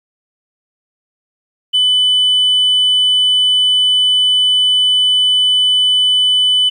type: tone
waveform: sine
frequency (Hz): 3000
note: F#7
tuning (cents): +23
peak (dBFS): -7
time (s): 1.73-6.7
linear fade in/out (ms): 20
effects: tanh soft clip ceiling -7 dBFS + 8-bit